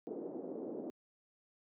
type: band-pass noise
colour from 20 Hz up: pink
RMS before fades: -43 dBFS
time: 0.07-0.9 s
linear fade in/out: 0 ms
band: 260 to 500 Hz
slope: 24 dB/octave
effects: high-pass 150 Hz 12 dB/octave